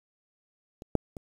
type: clicks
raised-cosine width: 2 ms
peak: -29 / -9 / -26 dBFS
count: 3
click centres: 0.821 / 0.953 / 1.168 s
effects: 8-bit